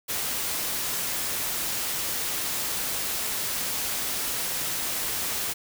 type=noise; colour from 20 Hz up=white; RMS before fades=-29 dBFS; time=0.08-5.54 s; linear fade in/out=20 ms; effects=none